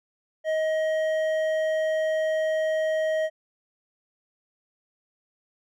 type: tone with hard clipping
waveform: triangle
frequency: 630 Hz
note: D#5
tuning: 21 cents sharp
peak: -24 dBFS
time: 0.44-3.3 s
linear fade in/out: 50 ms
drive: 11 dB
effects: none